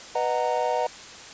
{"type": "chord", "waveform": "triangle", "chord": "B major seventh", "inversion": "none", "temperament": "just", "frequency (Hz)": [493.9, 617.4, 740.8, 926], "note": ["B4", "D#5", "F#5", "A#5"], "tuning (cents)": [0, -14, 2, -12], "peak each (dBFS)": -26, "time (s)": [0.15, 0.87], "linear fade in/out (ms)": 5, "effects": ["white hiss -42 dBFS RMS until 1.33 s", "resampled to 16000 Hz"]}